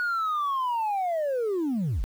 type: linear sweep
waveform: sine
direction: down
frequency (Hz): 1464 to 30.87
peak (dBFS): -22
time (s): 0-2.04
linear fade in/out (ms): 0
effects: tanh soft clip ceiling -23 dBFS + 9-bit